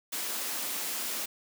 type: high-pass noise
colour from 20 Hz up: white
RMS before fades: -34 dBFS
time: 0.12-1.26 s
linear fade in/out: 10 ms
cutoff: 190 Hz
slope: 96 dB/octave
effects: none